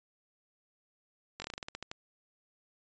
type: slowing click train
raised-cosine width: 0.2 ms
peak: -22 dBFS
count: 12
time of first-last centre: 1.4-1.915 s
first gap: 20 ms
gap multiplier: 1.16
effects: resampled to 16000 Hz